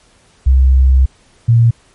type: tone pair in turn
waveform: sine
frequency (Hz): 65.41 / 116.55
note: C2 / A#2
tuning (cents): 0 / 0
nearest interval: minor seventh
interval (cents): 1000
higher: second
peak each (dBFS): -5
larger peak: neither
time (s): 0.46-1.06 / 1.48-1.71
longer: first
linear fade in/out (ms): 10
effects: pink hiss -50 dBFS RMS until 1.94 s + MP3 48 kbps